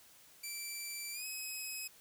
10% pulse tone with pitch glide, 2336 to 2547 Hz, D7 to D#7, -10 to +40 cents, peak -32 dBFS, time 0.43-1.88 s, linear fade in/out 10 ms, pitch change +150 cents, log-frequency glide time 1.12-1.25 s, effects white hiss -61 dBFS RMS until 2 s

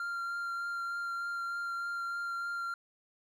triangle tone with vibrato, 1387 Hz, F6, 12 cents flat, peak -32 dBFS, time 0-2.74 s, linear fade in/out 2 ms, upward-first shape triangle, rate 3.3 Hz, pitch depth 13 cents each way, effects none

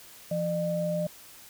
sine tone pair together, 170.3 / 604.3 Hz, F3 / D5, -43 / +49 cents, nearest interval octave + minor seventh, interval 2192 cents, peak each -30 / -28 dBFS, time 0.31-1.07 s, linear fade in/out 5 ms, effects white hiss -50 dBFS RMS until 1.49 s

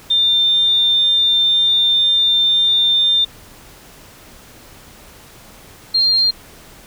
sine tone pair in turn, 3601 / 4198 Hz, A7 / C8, +39 / +5 cents, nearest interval minor third, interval 266 cents, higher second, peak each -11 dBFS, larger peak neither, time 0.1-3.25 / 5.94-6.31 s, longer first, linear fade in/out 10 ms, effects pink hiss -42 dBFS RMS until 6.86 s

